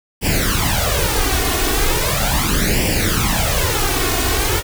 pink noise with flanger, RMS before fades -17 dBFS, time 0.21-4.63 s, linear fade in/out 50 ms, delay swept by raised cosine 0.38 to 2.78 ms, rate 0.38 Hz, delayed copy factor +0.75, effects none

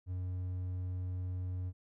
triangle tone, 91.2 Hz, F#2, 24 cents flat, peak -33 dBFS, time 0.06-1.73 s, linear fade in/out 50 ms, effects none

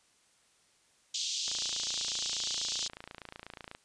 pink band-pass noise, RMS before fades -35 dBFS, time 1.14-2.88 s, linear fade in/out 5 ms, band 3100 to 7100 Hz, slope 48 dB/octave
click train, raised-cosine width 0.3 ms, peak -27 dBFS, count 65, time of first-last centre 1.48-3.75 s, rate 28.2 Hz
effects white hiss -67 dBFS RMS until 3.84 s + resampled to 22050 Hz

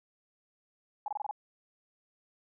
sine tone bursts, 835 Hz, G#5, 9 cents sharp, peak -31 dBFS, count 6, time 1.06-1.311 s, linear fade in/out 2 ms, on 21 ms, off 25 ms, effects none

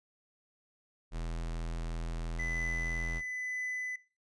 square tone, 41.49 Hz, E1, 12 cents sharp, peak -35 dBFS, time 1.11-3.22 s, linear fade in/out 50 ms
triangle tone with tremolo, 2004 Hz, B6, 25 cents sharp, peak -32 dBFS, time 2.39-3.96 s, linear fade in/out 5 ms, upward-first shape triangle, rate 1 Hz, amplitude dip 35%
effects noise-tail reverb RT60 0.3 s tail -17 dB re dry + resampled to 22050 Hz

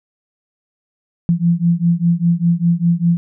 sine beating tone pair, 168.3 / 173.3 Hz, E3 / F3, +36 / -13 cents, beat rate 5 Hz, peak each -15 dBFS, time 1.29-3.17 s, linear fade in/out 0 ms, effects none

